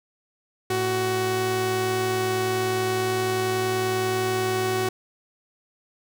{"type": "tone pair together", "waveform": "sawtooth", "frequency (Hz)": [111, 373.4], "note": ["A2", "F#4"], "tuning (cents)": [16, 16], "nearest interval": "octave + major sixth", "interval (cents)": 2100, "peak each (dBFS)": [-26, -19], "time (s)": [0.7, 4.89], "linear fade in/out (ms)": 5, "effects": []}